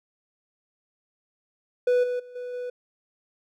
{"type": "tone with level steps", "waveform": "triangle", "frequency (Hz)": 493.9, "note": "B4", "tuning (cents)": 0, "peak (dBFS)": [-16, -23, -40, -30, -28], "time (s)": [1.87, 2.7], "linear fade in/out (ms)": 5, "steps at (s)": [2.03, 2.19, 2.35, 2.53], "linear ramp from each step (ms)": 10, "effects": []}